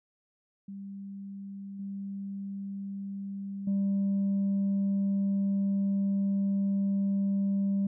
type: tone with level steps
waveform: sine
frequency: 197.4 Hz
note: G3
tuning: 12 cents sharp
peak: -38 / -34 / -23 dBFS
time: 0.68-7.87 s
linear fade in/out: 5 ms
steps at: 1.79 / 3.67 s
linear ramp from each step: 5 ms
effects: tanh soft clip ceiling -23 dBFS